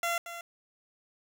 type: tone with echo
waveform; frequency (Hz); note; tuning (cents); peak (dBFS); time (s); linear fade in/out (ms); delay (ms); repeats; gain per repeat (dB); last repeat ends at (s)
15% pulse; 684; F5; -36; -22; 0.03-0.18; 2; 230; 1; -11; 0.41
effects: none